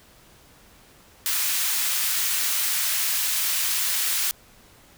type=high-pass noise; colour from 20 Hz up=white; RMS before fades=-24 dBFS; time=1.26-4.31 s; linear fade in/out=0 ms; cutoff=1400 Hz; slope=12 dB/octave; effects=pink hiss -53 dBFS RMS until 4.97 s